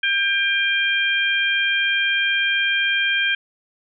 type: harmonic tone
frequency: 797 Hz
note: G5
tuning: 28 cents sharp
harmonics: 2 / 3 / 4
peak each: -20 / -22 / -23 dBFS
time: 0.03-3.35 s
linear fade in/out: 5 ms
effects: none